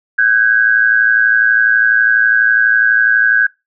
sine tone pair together, 1522 / 1634.1 Hz, F#6 / G#6, +48 / -28 cents, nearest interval minor second, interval 124 cents, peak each -11 dBFS, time 0.18-3.47 s, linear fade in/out 10 ms, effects noise-tail reverb RT60 0.2 s tail -19 dB re dry

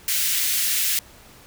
white high-pass noise, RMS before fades -22 dBFS, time 0.08-0.99 s, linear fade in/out 2 ms, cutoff 1800 Hz, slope 24 dB/octave, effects pink hiss -48 dBFS RMS until 1.46 s

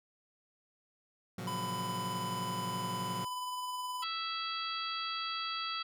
sawtooth chord, Gb major seventh, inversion first, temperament just, 115.62 / 138.75 / 173.43 / 185 Hz, Bb2 / Db3 / F3 / Gb3, -14 / +2 / -12 / 0 cents, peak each -39 / -43 / -39 / -38 dBFS, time 1.38-3.25 s, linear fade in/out 5 ms
square tone with tremolo, 1000 Hz, B5, 21 cents sharp, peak -36 dBFS, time 1.47-4.04 s, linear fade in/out 5 ms, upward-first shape sine, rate 19 Hz, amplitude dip 25%
harmonic tone, 659.3 Hz, E5, in tune, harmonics 2 / 3 / 4 / 5 / 6 / 7, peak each -38 / -48 / -45 / -41 / -46 / -42 dBFS, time 4.02-5.83 s, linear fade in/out 10 ms
effects none

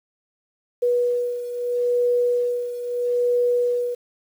sine beating tone pair, 486.5 / 487.27 Hz, B4 / B4, -26 / -23 cents, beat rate 0.77 Hz, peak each -20 / -25 dBFS, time 0.82-3.95 s, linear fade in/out 10 ms, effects 8-bit

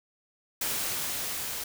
white noise with level ramp, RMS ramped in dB -30 to -35 dBFS, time 0.61-1.64 s, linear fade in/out 5 ms, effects none

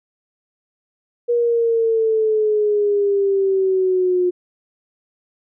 sine exponential sweep, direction down, 479.4 to 357.1 Hz, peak -14 dBFS, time 1.28-4.31 s, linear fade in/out 20 ms, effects none

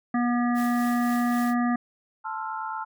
harmonic tone, 241.5 Hz, B3, 39 cents flat, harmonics 1 / 3 / 5 / 7 / 8, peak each -22 / -30 / -32 / -37 / -38 dBFS, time 0.14-1.76 s, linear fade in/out 5 ms
white noise with tremolo, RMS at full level -41 dBFS, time 0.54-1.55 s, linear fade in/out 50 ms, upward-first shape triangle, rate 3.8 Hz, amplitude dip 40%
sine chord, F major seventh, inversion first, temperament equal with one note detuned, 880 / 1046.5 / 1328.4 / 1396.9 Hz, A5 / C6 / E6 / F6, 0 / 0 / +13 / 0 cents, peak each -32 / -37 / -36 / -37 dBFS, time 2.24-2.85 s, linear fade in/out 20 ms
effects none

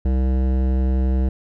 sine tone with hard clipping, 64.7 Hz, C2, 19 cents flat, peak -18 dBFS, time 0.05-1.29 s, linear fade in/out 5 ms, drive 15 dB, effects none

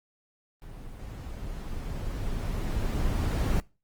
brown noise with level ramp, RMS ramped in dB -42 to -24 dBFS, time 0.62-3.6 s, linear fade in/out 0 ms, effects noise-tail reverb RT60 0.3 s tail -23 dB re dry + Opus 24 kbps

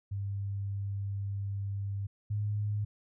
sine tone pair in turn, 99.5 / 104.15 Hz, G2 / G#2, +26 / +5 cents, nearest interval minor second, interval 79 cents, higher second, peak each -32 / -29 dBFS, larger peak second, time 0.11-2.07 / 2.3-2.85 s, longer first, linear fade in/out 10 ms, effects none

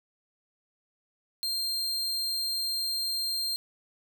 40% pulse tone, 4186 Hz, C8, in tune, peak -27 dBFS, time 1.43-3.56 s, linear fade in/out 0 ms, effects none

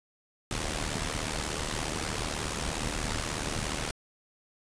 pink noise with amplitude modulation, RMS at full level -29 dBFS, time 0.51-3.91 s, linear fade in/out 0 ms, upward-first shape sine, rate 76.7 Hz, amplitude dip 75%, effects resampled to 22050 Hz

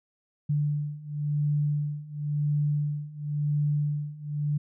sine beating tone pair, 146.83 / 147.78 Hz, D3 / D3, 0 / +11 cents, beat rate 0.95 Hz, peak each -29 / -27 dBFS, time 0.49-4.58 s, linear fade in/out 10 ms, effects none

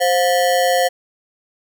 square ring-modulated tone, 619 Hz, D#5, 9 cents flat, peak -11 dBFS, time 0-0.89 s, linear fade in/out 20 ms, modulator 94.6 Hz, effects none

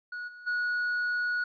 triangle tone with level steps, 1459 Hz, F#6, 25 cents flat, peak -33 / -43 / -25 dBFS, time 0.12-1.44 s, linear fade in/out 5 ms, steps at 0.27 / 0.46 s, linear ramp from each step 20 ms, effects resampled to 11025 Hz

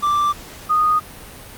triangle / sine tone pair in turn, 1176 / 1237.1 Hz, D6 / D#6, +2 / -10 cents, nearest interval minor second, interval 88 cents, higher second, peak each -13 dBFS, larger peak neither, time 0.02-0.33 / 0.69-1 s, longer neither, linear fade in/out 20 ms, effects pink hiss -38 dBFS RMS until 1.57 s + Opus 48 kbps

